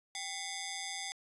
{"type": "ring-modulated tone", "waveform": "10% pulse", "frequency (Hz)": 1400, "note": "F6", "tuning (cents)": 4, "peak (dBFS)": -27, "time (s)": [0.15, 1.12], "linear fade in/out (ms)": 0, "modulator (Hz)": 613, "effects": ["resampled to 24000 Hz"]}